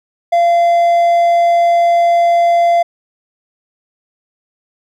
triangle tone, 687 Hz, F5, 29 cents flat, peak -6 dBFS, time 0.32-2.83 s, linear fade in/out 10 ms, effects none

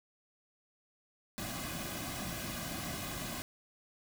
pink noise with comb filter, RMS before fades -40 dBFS, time 1.38-3.42 s, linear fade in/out 0 ms, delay 2.2 ms, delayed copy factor -0.75, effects none

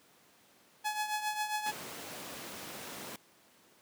sawtooth tone with tremolo, 848 Hz, G#5, 36 cents sharp, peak -26 dBFS, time 0.84-1.72 s, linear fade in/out 20 ms, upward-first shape triangle, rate 7.4 Hz, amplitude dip 70%
pink noise, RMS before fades -43 dBFS, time 1.66-3.16 s, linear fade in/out 2 ms
effects pink hiss -63 dBFS RMS until 3.81 s + high-pass 200 Hz 12 dB/octave

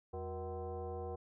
sine tone with frequency modulation, 196 Hz, G3, in tune, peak -39 dBFS, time 0.13-1.16 s, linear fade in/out 10 ms, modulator 280 Hz, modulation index 2.1, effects none

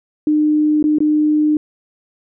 sine tone with dropouts, 303 Hz, D#4, 46 cents flat, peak -11 dBFS, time 0.27-1.57 s, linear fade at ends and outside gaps 2 ms, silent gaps 0.827-0.84 / 0.985-1.004 s, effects none

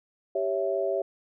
sine chord, C# diminished, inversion second, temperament equal, 392 / 554.4 / 659.3 Hz, G4 / C#5 / E5, 0 / 0 / 0 cents, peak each -29 dBFS, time 0.35-1.02 s, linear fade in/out 5 ms, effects none

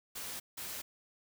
white noise bursts at uneven times, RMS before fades -42 dBFS, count 2, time 0.15-0.4 / 0.57-0.82 s, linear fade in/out 10 ms, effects none

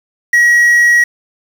triangle tone with quantisation, 1908 Hz, A#6, 40 cents sharp, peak -4 dBFS, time 0.33-1.04 s, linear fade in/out 5 ms, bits 5, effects none

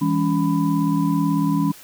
sine tone cluster, 165.2 / 203.5 / 281.4 / 996 Hz, E3 / G#3 / C#4 / B5, +4 / -35 / +26 / +14 cents, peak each -21 / -24 / -20 / -28 dBFS, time 0.01-1.72 s, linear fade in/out 10 ms, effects white hiss -44 dBFS RMS until 1.83 s

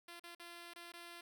5% pulse tone with dropouts, 343.7 Hz, F4, 28 cents flat, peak -39 dBFS, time 0.08-1.21 s, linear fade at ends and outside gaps 5 ms, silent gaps 0.197-0.237 / 0.35-0.396 / 0.736-0.759 / 0.921-0.936 s, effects none

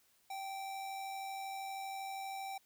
square tone with amplitude modulation, 778 Hz, G5, 13 cents flat, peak -40 dBFS, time 0.3-2.58 s, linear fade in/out 5 ms, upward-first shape sine, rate 92.7 Hz, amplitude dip 30%, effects white hiss -71 dBFS RMS until 2.65 s

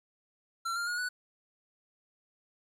square tone with pitch steps, 1358 / 1397.8 / 1438.8 / 1480.9 Hz, F6 / F6 / F#6 / F#6, -49 / +1 / -49 / +1 cents, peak -32 dBFS, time 0.65-1.09 s, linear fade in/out 10 ms, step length 110 ms, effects low-pass 11000 Hz 12 dB/octave + 11-bit

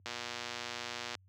click train, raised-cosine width 0.2 ms, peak -21 dBFS, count 132, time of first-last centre 0.06-1.152 s, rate 120 Hz, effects added 94 Hz sine -47 dBFS peak until 1.28 s + high-pass 200 Hz 12 dB/octave

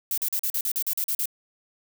violet noise bursts, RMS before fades -26 dBFS, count 11, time 0.11-1.257 s, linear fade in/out 2 ms, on 67 ms, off 41 ms, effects none

